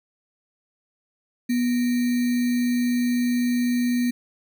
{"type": "tone with sample-and-hold", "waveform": "sine", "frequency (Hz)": 243.9, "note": "B3", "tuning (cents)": -21, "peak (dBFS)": -19, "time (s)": [1.49, 4.11], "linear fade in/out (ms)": 10, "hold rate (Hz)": 2100, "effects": []}